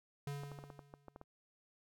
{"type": "tone with exponential decay", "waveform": "square", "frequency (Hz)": 142.3, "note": "C#3", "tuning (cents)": 46, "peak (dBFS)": -39, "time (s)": [0.27, 1.24], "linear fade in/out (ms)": 2, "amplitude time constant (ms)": 210}
{"type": "clicks", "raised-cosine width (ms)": 1, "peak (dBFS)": -36, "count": 10, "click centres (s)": [0.435, 0.517, 0.588, 0.639, 0.702, 0.792, 0.939, 1.083, 1.161, 1.214]}
{"effects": []}